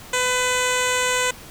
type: tone with low-pass filter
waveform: 10% pulse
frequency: 502 Hz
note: B4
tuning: 28 cents sharp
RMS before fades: -21 dBFS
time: 0.13-1.31 s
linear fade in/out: 5 ms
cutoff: 8300 Hz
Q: 1.9
effects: pink hiss -41 dBFS RMS until 1.5 s